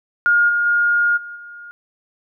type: tone with level steps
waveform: sine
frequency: 1422 Hz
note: F6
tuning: 31 cents sharp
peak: -11 / -15 / -13 / -30 / -34 dBFS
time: 0.26-1.71 s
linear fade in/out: 0 ms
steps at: 0.48 / 0.65 / 1.16 / 1.35 s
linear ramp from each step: 20 ms
effects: none